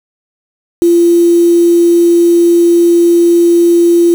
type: tone with quantisation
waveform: sine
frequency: 342.8 Hz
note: F4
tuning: 32 cents flat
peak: -4 dBFS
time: 0.82-4.14 s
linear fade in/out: 0 ms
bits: 4
effects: none